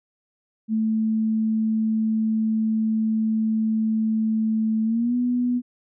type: tone with pitch glide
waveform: sine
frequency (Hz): 220 to 245.5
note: A3 to B3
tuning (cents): 0 to -10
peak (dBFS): -19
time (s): 0.68-5.62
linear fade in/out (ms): 50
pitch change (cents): +190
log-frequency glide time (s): 4.84-5.15
effects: none